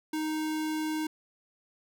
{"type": "tone", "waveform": "square", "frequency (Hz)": 311.1, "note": "D#4", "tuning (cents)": 0, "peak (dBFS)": -30, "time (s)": [0.13, 1.07], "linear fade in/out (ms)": 5, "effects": []}